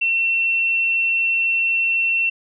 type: tone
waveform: sine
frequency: 2706 Hz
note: E7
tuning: 45 cents sharp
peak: -16 dBFS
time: 0.01-2.3 s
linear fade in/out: 10 ms
effects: none